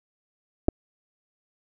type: clicks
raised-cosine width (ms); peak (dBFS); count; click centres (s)
2; -8; 2; 0.684 / 0.687
effects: none